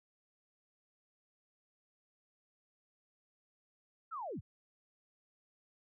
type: linear sweep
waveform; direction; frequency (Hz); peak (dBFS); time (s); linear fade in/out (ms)
sine; down; 1396.9 to 42; -39; 4.11-4.41; 20
effects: none